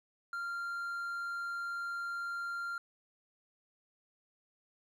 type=tone; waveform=triangle; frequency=1389 Hz; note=F6; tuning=10 cents flat; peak=-34 dBFS; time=0.33-2.78 s; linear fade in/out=2 ms; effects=none